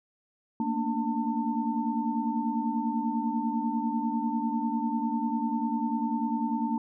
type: tone cluster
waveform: sine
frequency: 225.1 / 235.2 / 292 / 896 Hz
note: A3 / A#3 / D4 / A5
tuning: +40 / +16 / -10 / +31 cents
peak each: -31 / -31 / -33 / -32 dBFS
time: 0.6-6.78 s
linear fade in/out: 2 ms
effects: none